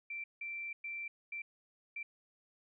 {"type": "tone bursts at uneven times", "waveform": "sine", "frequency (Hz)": 2347, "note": "D7", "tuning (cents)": -2, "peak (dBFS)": -39, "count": 5, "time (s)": [[0.1, 0.24], [0.41, 0.73], [0.84, 1.08], [1.32, 1.42], [1.96, 2.03]], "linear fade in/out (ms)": 5, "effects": []}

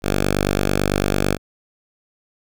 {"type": "tone", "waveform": "5% pulse", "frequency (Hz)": 49, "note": "G1", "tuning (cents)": 0, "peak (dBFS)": -6, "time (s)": [0.02, 1.38], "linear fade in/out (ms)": 50, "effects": []}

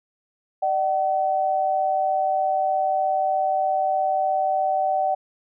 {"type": "tone pair together", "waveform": "sine", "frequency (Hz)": [603.2, 760], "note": ["D5", "F#5"], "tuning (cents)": [46, 46], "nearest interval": "major third", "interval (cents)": 400, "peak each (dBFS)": [-25, -20], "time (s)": [0.62, 5.15], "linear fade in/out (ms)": 10, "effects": []}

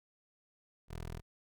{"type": "tone", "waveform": "15% pulse", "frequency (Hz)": 41.2, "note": "E1", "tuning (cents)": 0, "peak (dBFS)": -35, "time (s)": [0.88, 1.22], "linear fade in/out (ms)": 50, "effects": []}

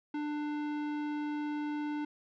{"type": "tone with tanh clipping", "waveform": "sine", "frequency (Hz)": 297.1, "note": "D4", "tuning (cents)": 20, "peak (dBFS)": -35, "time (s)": [0.14, 2.05], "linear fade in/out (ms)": 5, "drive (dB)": 17, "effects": []}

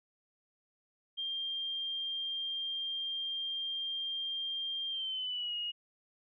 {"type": "tone with pitch glide", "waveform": "sine", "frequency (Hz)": [3192, 2877], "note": ["G7", "F#7"], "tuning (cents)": [31, -49], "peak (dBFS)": -34, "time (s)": [1.17, 5.72], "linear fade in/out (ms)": 20, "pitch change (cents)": -180, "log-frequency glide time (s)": [4.89, 5.55], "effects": []}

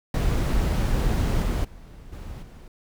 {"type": "noise with level steps", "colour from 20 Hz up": "brown", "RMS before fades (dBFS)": [-22, -24, -44, -37, -43], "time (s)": [0.14, 2.68], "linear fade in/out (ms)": 2, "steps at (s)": [1.42, 1.64, 2.12, 2.42], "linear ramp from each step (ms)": 10, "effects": []}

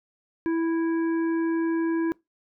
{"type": "harmonic tone", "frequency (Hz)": 329.6, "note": "E4", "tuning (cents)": 0, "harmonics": [1, 3, 5, 7], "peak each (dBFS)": [-22, -38, -38, -50], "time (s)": [0.46, 2.12], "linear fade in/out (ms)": 0, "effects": ["noise-tail reverb RT60 0.2 s tail -23 dB re dry"]}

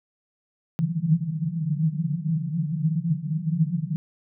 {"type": "band-pass noise", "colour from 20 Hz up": "white", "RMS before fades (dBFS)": -25, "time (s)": [0.79, 3.96], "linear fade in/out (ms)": 0, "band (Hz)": [150, 170], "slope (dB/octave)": 96, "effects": []}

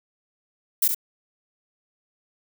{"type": "noise with echo", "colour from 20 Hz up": "violet", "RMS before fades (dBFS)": -19, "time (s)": [0.82, 0.88], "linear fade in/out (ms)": 5, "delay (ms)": 67, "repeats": 1, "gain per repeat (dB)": -6, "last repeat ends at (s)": 0.947, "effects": []}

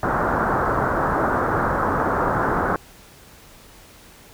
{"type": "low-pass noise", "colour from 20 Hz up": "white", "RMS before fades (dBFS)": -21, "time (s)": [0.03, 2.76], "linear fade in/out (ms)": 2, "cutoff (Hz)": 1500, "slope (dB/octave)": 48, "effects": ["pink hiss -47 dBFS RMS until 4.33 s"]}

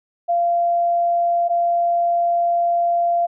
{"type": "tone pair in turn", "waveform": "sine", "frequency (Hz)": [690, 690], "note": ["F5", "F5"], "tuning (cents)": [-21, -21], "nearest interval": "unison", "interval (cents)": 0, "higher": "neither", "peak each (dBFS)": -15, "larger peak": "neither", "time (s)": [[0.28, 1.49], [1.49, 3.27]], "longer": "second", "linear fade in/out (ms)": 20, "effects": []}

